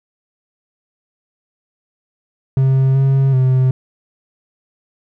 triangle tone with pitch steps, 133.2 / 135.4 / 129.6 Hz, C3 / C#3 / C3, +31 / -40 / -16 cents, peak -8 dBFS, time 2.57-3.71 s, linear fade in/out 2 ms, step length 380 ms, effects none

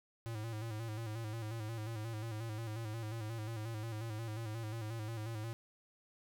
square tone with vibrato, 111.1 Hz, A2, 17 cents sharp, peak -40 dBFS, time 0.26-5.53 s, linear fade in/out 0 ms, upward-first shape square, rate 5.6 Hz, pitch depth 60 cents each way, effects none

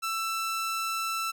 sawtooth tone, 1330 Hz, E6, 15 cents sharp, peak -25 dBFS, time 0.02-1.32 s, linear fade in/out 20 ms, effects none

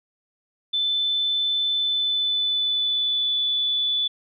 sine tone with pitch glide, 3520 to 3470 Hz, A7 to A7, 0 to -25 cents, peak -20 dBFS, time 0.73-4.08 s, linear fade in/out 10 ms, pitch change -25 cents, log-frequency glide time 1.73-3.36 s, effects none

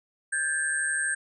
sine tone cluster, 1589 / 1741 / 8480 Hz, G6 / A6 / C9, +23 / -19 / +22 cents, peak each -27 / -33 / -30 dBFS, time 0.32-1.15 s, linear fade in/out 10 ms, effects none

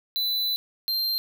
square tone pair in turn, 3997 / 4165 Hz, B7 / C8, +20 / -9 cents, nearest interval minor second, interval 71 cents, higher second, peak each -24 dBFS, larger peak neither, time 0.16-0.56 / 0.88-1.18 s, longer first, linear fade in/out 0 ms, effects none

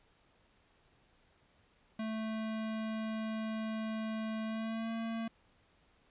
square tone with pitch glide, 220 to 226.7 Hz, A3 to A#3, 0 to -48 cents, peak -36 dBFS, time 1.99-5.28 s, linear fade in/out 5 ms, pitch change +52 cents, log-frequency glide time 4.45-4.92 s, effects pink hiss -69 dBFS RMS until 6.1 s + resampled to 8000 Hz

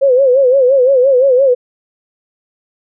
sine tone with vibrato, 523.3 Hz, C5, in tune, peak -6 dBFS, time 0.01-1.55 s, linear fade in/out 20 ms, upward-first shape sine, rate 5.8 Hz, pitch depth 110 cents each way, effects none

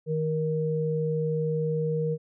sine tone pair together, 156.9 / 470.2 Hz, D#3 / A#4, +15 / +15 cents, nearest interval octave + perfect fifth, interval 1900 cents, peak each -27 dBFS, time 0.06-2.18 s, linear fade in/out 50 ms, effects none

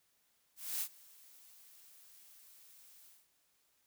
blue noise with ADSR envelope, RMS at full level -36 dBFS, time 0.56-3.28 s, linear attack 250 ms, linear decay 71 ms, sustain -24 dB, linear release 200 ms, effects white hiss -75 dBFS RMS until 3.86 s

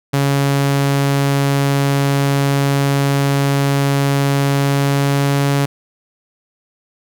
sawtooth tone with pitch glide, 139.6 to 140.49 Hz, C#3 to C#3, +13 to +24 cents, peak -9 dBFS, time 0.13-5.66 s, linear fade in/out 10 ms, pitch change +11 cents, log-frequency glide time 4.52-5.45 s, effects none

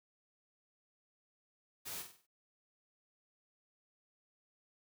white noise with echo, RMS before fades -44 dBFS, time 1.85-2.03 s, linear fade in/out 20 ms, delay 48 ms, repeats 5, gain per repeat -7 dB, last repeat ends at 2.27 s, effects none

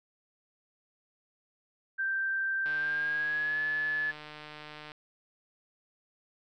sine tone with pitch glide, 1568 to 1719.8 Hz, G6 to A6, 0 to -40 cents, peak -28 dBFS, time 1.98-4.12 s, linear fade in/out 20 ms, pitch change +160 cents, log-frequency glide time 2.75-3.61 s
click train, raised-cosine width 0.3 ms, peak -29 dBFS, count 342, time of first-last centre 2.66-4.918 s, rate 151 Hz
effects none

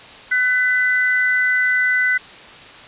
sine tone pair together, 1500 / 1999.4 Hz, F#6 / B6, +23 / +21 cents, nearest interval perfect fourth, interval 498 cents, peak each -17 dBFS, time 0.31-2.18 s, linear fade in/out 10 ms, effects white hiss -39 dBFS RMS until 2.87 s + resampled to 8000 Hz

